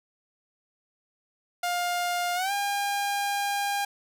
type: tone with pitch glide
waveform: sawtooth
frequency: 706 to 806.3 Hz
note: F5 to G5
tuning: +19 to +49 cents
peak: -22 dBFS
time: 1.63-3.85 s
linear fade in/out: 5 ms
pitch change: +230 cents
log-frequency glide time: 2.35-2.52 s
effects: none